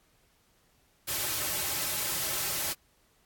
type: noise with comb filter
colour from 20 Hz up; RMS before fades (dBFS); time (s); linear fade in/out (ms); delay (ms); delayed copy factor
white; -31; 1.07-2.74; 20; 4.2; -0.7
effects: pink hiss -67 dBFS RMS until 3.25 s + AAC 64 kbps